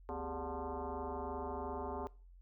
sine tone with frequency modulation, 233.1 Hz, A#3, in tune, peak -38 dBFS, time 0.09-2.07 s, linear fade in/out 0 ms, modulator 163 Hz, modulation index 5.2, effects noise-tail reverb RT60 0.4 s tail -22 dB re dry + added 44 Hz sine -55 dBFS peak until 2.41 s

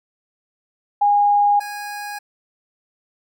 sine / 25% pulse tone pair in turn, 819 / 824.2 Hz, G#5 / G#5, -24 / -13 cents, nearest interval unison, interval 11 cents, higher second, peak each -12 / -24 dBFS, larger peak first, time 1.01-1.6 / 1.6-2.19 s, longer neither, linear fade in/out 10 ms, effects none

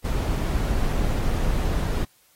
brown noise, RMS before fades -23 dBFS, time 0.04-2.05 s, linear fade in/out 10 ms, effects white hiss -60 dBFS RMS until 2.35 s + AAC 48 kbps

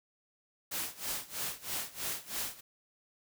white noise with tremolo, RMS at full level -35 dBFS, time 0.71-2.61 s, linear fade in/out 10 ms, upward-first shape sine, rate 3.1 Hz, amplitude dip 90%, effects none

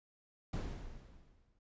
brown noise with exponential decay, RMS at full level -35 dBFS, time 0.53-1.59 s, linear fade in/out 5 ms, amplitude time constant 230 ms, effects resampled to 16000 Hz

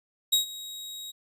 sawtooth tone with ADSR envelope, 3800 Hz, A#7, 33 cents sharp, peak -15 dBFS, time 0.32-1.12 s, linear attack 12 ms, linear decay 120 ms, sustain -19 dB, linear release 20 ms, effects resampled to 32000 Hz

